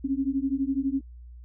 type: beating tone pair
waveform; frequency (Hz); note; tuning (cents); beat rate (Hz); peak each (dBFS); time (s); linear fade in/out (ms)
sine; 265.7 / 277.7; C4 / C#4; +27 / +3; 12; -27 / -27; 0.04-1.01; 10
effects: added 60 Hz sine -42 dBFS peak until 1.44 s